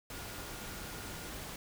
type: tone in noise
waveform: sine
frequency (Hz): 1427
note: F6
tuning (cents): +37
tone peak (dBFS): -54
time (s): 0.12-1.29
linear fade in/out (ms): 2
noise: pink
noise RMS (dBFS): -44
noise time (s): 0.1-1.56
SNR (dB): -13
effects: none